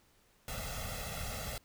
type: noise with comb filter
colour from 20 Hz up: pink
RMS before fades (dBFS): -40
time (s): 0.48-1.58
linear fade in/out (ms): 2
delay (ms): 1.5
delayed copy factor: +0.95
effects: pink hiss -68 dBFS RMS until 1.64 s